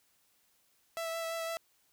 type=tone with vibrato; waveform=sawtooth; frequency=659.3 Hz; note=E5; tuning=in tune; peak=-31 dBFS; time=0.97-1.57 s; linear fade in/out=0 ms; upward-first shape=sine; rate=5.9 Hz; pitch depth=13 cents each way; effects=white hiss -71 dBFS RMS until 1.92 s